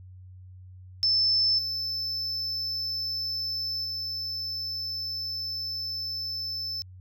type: tone with level steps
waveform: triangle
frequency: 5274 Hz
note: E8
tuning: in tune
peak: -17 / -27 / -29 dBFS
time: 1.03-6.82 s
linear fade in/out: 0 ms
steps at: 1.58 / 3.84 s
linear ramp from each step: 10 ms
effects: tanh soft clip ceiling -19 dBFS + added 92 Hz sine -44 dBFS peak until 7 s